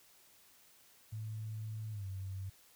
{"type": "tone with pitch glide", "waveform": "sine", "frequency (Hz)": [109, 95.99], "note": ["A2", "G2"], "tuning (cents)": [-16, -36], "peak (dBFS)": -39, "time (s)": [1.12, 2.5], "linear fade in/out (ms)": 10, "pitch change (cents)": -220, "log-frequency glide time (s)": [1.91, 2.06], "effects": ["white hiss -64 dBFS RMS until 2.75 s"]}